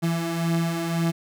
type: beating tone pair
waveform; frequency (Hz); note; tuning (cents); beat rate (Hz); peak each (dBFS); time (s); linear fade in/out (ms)
35% pulse; 165.6 / 167.5; E3 / E3; +8 / +28; 1.9; -27 / -22; 0.02-1.12; 20
effects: none